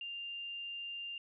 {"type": "tone", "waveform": "sine", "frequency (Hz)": 2794, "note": "F7", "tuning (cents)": 0, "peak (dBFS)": -40, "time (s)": [0.01, 1.18], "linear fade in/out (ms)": 2, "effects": []}